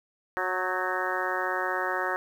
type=harmonic tone with a mistuned harmonic; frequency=183.9 Hz; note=F#3; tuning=10 cents flat; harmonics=2 / 3 / 4 / 5 / 6 / 7 / 8 / 9 / 10; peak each=-35 / -35 / -35 / -35 / -35 / -35 / -35 / -35 / -35 dBFS; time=0.37-2.16 s; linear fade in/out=0 ms; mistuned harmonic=8; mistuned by=+48 cents; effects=9-bit